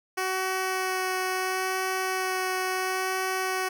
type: tone with vibrato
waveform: 10% pulse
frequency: 374.3 Hz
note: F#4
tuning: 20 cents sharp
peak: -18 dBFS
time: 0.17-3.69 s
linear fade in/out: 10 ms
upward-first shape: sine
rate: 0.73 Hz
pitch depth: 10 cents each way
effects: none